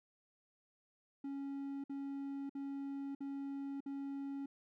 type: tone bursts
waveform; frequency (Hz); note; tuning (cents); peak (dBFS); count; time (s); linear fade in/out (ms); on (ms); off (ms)
triangle; 277.2; C#4; 0; -38; 5; 1.24-4.46; 5; 600; 55
effects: none